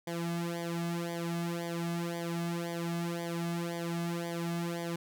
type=tone with flanger; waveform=sawtooth; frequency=170 Hz; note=F3; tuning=46 cents flat; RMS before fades=-35 dBFS; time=0.07-4.96 s; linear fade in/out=5 ms; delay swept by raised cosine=0.74 to 2.14 ms; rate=1.9 Hz; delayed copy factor=-0.95; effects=none